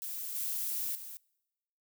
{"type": "noise with level steps", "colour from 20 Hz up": "violet", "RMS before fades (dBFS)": [-39, -35, -45], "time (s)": [0.02, 1.17], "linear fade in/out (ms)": 0, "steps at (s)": [0.35, 0.95], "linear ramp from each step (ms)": 2, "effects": ["noise-tail reverb RT60 1.0 s tail -26 dB re dry"]}